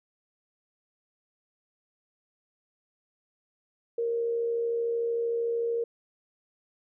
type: tone with amplitude modulation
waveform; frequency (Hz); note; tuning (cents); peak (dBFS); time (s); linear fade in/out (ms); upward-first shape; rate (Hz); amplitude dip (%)
sine; 466.2; A#4; 0; -24; 3.98-5.84; 5; sine; 73.3; 35
effects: none